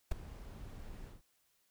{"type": "noise with ADSR envelope", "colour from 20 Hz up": "brown", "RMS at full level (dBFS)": -29, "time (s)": [0.11, 1.22], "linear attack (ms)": 7, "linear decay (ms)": 9, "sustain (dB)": -19, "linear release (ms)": 150, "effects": ["white hiss -75 dBFS RMS until 1.7 s"]}